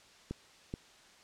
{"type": "clicks", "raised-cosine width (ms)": 3, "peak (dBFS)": -24, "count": 2, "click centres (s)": [0.31, 0.739], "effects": ["white hiss -59 dBFS RMS until 1.23 s", "low-pass 6000 Hz 12 dB/octave"]}